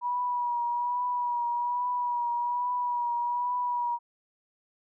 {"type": "tone with vibrato", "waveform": "sine", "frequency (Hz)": 969, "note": "B5", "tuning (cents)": -33, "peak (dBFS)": -26, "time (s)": [0.01, 3.99], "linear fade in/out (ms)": 50, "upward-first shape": "triangle", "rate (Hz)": 1.2, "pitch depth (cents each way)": 33, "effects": []}